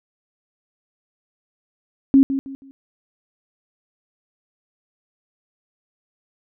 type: tone with echo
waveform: sine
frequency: 271.4 Hz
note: C#4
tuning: 36 cents flat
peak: -8 dBFS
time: 2.14-2.23 s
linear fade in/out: 0 ms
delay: 160 ms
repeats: 3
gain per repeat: -11 dB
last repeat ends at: 2.71 s
effects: none